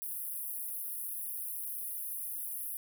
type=high-pass noise; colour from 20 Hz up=pink; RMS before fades=-39 dBFS; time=0.02-2.77 s; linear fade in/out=0 ms; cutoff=9900 Hz; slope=96 dB/octave; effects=none